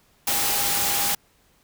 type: tone in noise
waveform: sine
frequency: 808 Hz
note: G#5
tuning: 48 cents flat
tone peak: -32 dBFS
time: 0.27-1.15 s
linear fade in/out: 5 ms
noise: white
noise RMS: -23 dBFS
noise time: 0.27-1.15 s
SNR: -12 dB
effects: pink hiss -61 dBFS RMS until 1.63 s